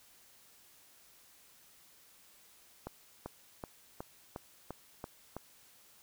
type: accelerating click train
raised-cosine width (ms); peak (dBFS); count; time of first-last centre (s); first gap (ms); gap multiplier
1; -26; 8; 2.87-5.366; 390; 0.97
effects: white hiss -62 dBFS RMS until 6.02 s